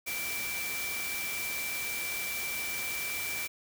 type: tone in noise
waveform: sine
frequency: 2337 Hz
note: D7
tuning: 9 cents flat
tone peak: -35 dBFS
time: 0.06-3.48 s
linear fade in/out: 20 ms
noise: white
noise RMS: -37 dBFS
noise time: 0.06-3.48 s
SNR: -1 dB
effects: none